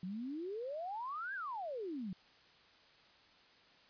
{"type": "exponential two-way sweep", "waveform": "sine", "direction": "up then down", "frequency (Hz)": [174.61, 1661.2, 174.61], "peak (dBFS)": -39, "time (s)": [0.03, 2.13], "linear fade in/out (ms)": 2, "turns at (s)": 1.34, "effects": ["white hiss -64 dBFS RMS until 3.89 s", "resampled to 11025 Hz"]}